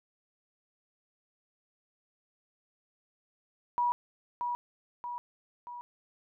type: tone with echo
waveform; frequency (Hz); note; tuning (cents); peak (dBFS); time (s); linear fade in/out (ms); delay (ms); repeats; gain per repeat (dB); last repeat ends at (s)
sine; 967; B5; -37; -25; 3.78-3.92; 0; 630; 3; -5; 5.81
effects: none